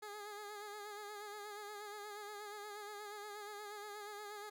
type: tone with vibrato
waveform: 15% pulse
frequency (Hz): 415.3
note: G#4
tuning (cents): 0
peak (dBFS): -40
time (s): 0.02-4.5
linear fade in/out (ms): 10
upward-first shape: sine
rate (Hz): 8.4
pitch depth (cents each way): 44
effects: none